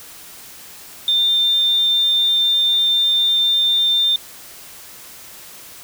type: tone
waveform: sine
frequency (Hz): 3598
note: A7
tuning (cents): +38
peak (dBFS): -13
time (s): 1.08-4.16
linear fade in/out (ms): 2
effects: white hiss -39 dBFS RMS until 5.83 s